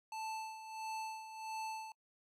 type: tone with tremolo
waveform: square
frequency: 880 Hz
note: A5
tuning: in tune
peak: -40 dBFS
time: 0.12-1.92 s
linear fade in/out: 2 ms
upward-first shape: sine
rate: 1.5 Hz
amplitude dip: 65%
effects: noise-tail reverb RT60 0.1 s tail -25 dB re dry + low-pass 10000 Hz 12 dB/octave